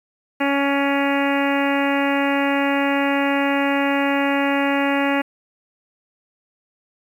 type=harmonic tone with a mistuned harmonic; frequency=279.6 Hz; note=C#4; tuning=15 cents sharp; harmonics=1 / 2 / 3 / 4 / 5 / 6 / 7 / 8 / 9 / 10; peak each=-20 / -24 / -25 / -30 / -30 / -29 / -28 / -32 / -31 / -32 dBFS; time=0.4-5.22 s; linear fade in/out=10 ms; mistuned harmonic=9; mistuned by=-17 cents; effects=8-bit